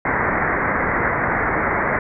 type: low-pass noise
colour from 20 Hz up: white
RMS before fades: -20 dBFS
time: 0.05-1.99 s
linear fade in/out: 5 ms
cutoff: 2100 Hz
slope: 96 dB/octave
effects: none